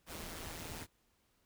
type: noise with amplitude modulation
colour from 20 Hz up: pink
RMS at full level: -43 dBFS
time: 0.06-0.87 s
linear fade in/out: 50 ms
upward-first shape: sine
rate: 163 Hz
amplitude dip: 60%
effects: pink hiss -75 dBFS RMS until 1.45 s